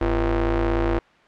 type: ring-modulated tone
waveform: sawtooth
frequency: 146.83 Hz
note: D3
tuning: in tune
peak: -12 dBFS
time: 0.01-0.99 s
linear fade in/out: 5 ms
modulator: 192 Hz
effects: white hiss -53 dBFS RMS until 1.27 s + low-pass 2000 Hz 12 dB/octave